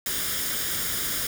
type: noise with comb filter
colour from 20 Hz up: white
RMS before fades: -28 dBFS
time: 0.06-1.27 s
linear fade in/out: 2 ms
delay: 0.58 ms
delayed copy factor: +0.6
effects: none